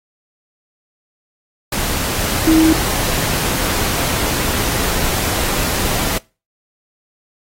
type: tone in noise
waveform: sine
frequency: 319.6 Hz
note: D#4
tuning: 47 cents sharp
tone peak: -8 dBFS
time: 2.47-2.73 s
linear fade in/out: 5 ms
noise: pink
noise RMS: -19 dBFS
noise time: 1.72-6.18 s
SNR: +8 dB
effects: noise-tail reverb RT60 0.3 s tail -23 dB re dry + AAC 48 kbps